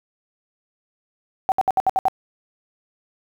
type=tone bursts; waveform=sine; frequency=762 Hz; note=G5; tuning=49 cents flat; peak=-14 dBFS; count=7; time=1.49-2.083 s; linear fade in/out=0 ms; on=29 ms; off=65 ms; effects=8-bit